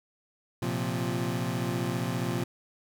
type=chord; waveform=25% pulse; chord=Bb suspended second; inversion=none; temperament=equal with one note detuned; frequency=115.87 / 130.81 / 174.61 Hz; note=Bb2 / C3 / F3; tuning=-10 / 0 / 0 cents; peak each=-29 dBFS; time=0.62-2.44 s; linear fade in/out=5 ms; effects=none